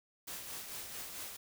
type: noise with tremolo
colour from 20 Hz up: white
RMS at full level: -43 dBFS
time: 0.27-1.37 s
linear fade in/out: 10 ms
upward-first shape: sine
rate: 4.5 Hz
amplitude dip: 40%
effects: none